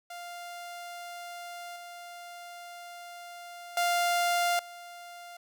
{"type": "tone with level steps", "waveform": "sawtooth", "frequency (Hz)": 698.5, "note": "F5", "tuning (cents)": 0, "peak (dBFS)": [-36, -39, -21, -40], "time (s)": [0.1, 5.37], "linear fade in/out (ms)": 5, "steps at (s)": [1.76, 3.77, 4.59], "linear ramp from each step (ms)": 2, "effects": []}